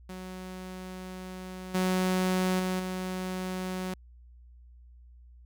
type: tone with level steps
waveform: sawtooth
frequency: 185 Hz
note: F#3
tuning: in tune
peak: -35 / -21 / -24 / -28 dBFS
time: 0.09-3.94 s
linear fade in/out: 5 ms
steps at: 1.74 / 2.59 / 2.79 s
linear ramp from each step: 10 ms
effects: added 60 Hz sine -50 dBFS peak until 5.45 s